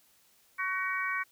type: harmonic tone with a mistuned harmonic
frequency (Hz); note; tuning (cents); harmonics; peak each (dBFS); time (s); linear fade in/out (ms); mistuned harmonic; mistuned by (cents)
377.3; F#4; +34; 3 / 4 / 5 / 6; -35 / -35 / -35 / -35; 0.58-1.24; 20; 3; -21
effects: white hiss -65 dBFS RMS until 1.31 s